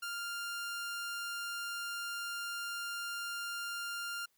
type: tone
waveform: sawtooth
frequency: 1398 Hz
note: F6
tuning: 1 cent sharp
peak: -34 dBFS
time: 0.02-4.26 s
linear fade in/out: 10 ms
effects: white hiss -75 dBFS RMS until 4.37 s